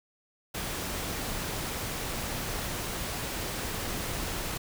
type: noise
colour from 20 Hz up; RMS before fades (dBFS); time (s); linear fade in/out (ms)
pink; -34; 0.54-4.58; 10
effects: none